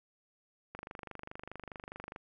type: click train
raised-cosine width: 0.5 ms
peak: -28 dBFS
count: 36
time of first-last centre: 0.75-2.161 s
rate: 24.8 Hz
effects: none